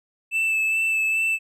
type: tone with vibrato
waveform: triangle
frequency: 2637 Hz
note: E7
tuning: in tune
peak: -18 dBFS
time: 0.31-1.39 s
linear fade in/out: 50 ms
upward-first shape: sine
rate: 2.4 Hz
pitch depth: 17 cents each way
effects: none